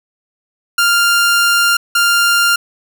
sawtooth tone bursts at uneven times, 1396.9 Hz, F6, in tune, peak -6 dBFS, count 2, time 0.78-1.77 / 1.95-2.56 s, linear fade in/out 5 ms, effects none

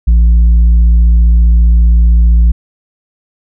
triangle tone with tanh clipping, 57.2 Hz, A#1, 32 cents flat, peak -4 dBFS, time 0.07-2.52 s, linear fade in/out 10 ms, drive 8 dB, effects none

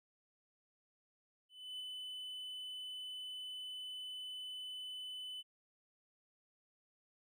triangle tone with ADSR envelope, 3010 Hz, F#7, 29 cents sharp, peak -40 dBFS, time 1.49-5.43 s, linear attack 310 ms, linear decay 4 ms, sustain -2 dB, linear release 32 ms, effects none

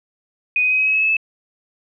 sine tone with pitch steps, 2489 / 2506 / 2524 / 2541 / 2559 / 2577 / 2595 / 2613 Hz, D#7 / D#7 / D#7 / D#7 / D#7 / E7 / E7 / E7, 0 / +12 / +24 / +36 / +48 / -40 / -28 / -16 cents, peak -14 dBFS, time 0.56-1.168 s, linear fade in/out 2 ms, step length 76 ms, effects none

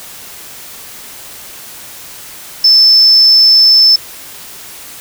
sine tone, 5274 Hz, E8, in tune, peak -3 dBFS, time 2.64-3.96 s, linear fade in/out 5 ms, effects white hiss -31 dBFS RMS until 5 s

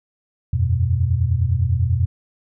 sine tone cluster, 83.5 / 93.5 / 122.6 Hz, E2 / F#2 / B2, +23 / +19 / -12 cents, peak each -20 dBFS, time 0.53-2.06 s, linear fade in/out 5 ms, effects none

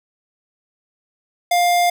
square tone, 703 Hz, F5, 11 cents sharp, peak -14 dBFS, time 1.51-1.9 s, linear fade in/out 5 ms, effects none

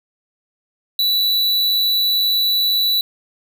square tone, 3951 Hz, B7, in tune, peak -15 dBFS, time 0.99-3.01 s, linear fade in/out 2 ms, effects none

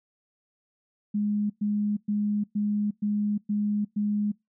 sine tone bursts, 207.7 Hz, G#3, in tune, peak -23 dBFS, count 7, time 1.14-4.32 s, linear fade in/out 10 ms, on 360 ms, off 110 ms, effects noise-tail reverb RT60 0.2 s tail -25 dB re dry

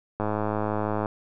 click train, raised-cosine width 1 ms, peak -13 dBFS, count 92, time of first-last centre 0.2-1.058 s, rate 106 Hz, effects none

